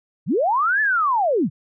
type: linear two-way sweep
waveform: sine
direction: up then down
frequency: 110 to 1764 to 110 Hz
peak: -16 dBFS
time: 0.26-1.5 s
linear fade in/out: 50 ms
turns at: 0.81 s
effects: none